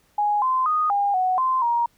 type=tone with pitch steps; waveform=sine; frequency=830 / 1034 / 1239 / 808 / 741 / 1038 / 943 Hz; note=G#5 / C6 / D#6 / G#5 / F#5 / C6 / A#5; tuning=-1 / -21 / -8 / -48 / +2 / -14 / +20 cents; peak=-18 dBFS; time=0.18-1.86 s; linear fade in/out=5 ms; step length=240 ms; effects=pink hiss -62 dBFS RMS until 1.97 s